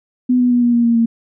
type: tone with pitch steps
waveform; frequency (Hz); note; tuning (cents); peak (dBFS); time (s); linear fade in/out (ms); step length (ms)
sine; 250 / 246.6 / 243.2 / 239.8 / 236.5 / 233.3 / 230; B3 / B3 / B3 / A#3 / A#3 / A#3 / A#3; +21 / -2 / -26 / +49 / +25 / +2 / -23; -10; 0.29-1.06; 10; 110
effects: none